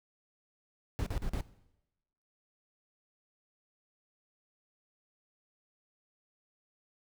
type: noise bursts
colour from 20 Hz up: brown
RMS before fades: -33 dBFS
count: 4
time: 0.99-1.408 s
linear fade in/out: 0 ms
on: 73 ms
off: 42 ms
effects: noise-tail reverb RT60 0.9 s tail -18 dB re dry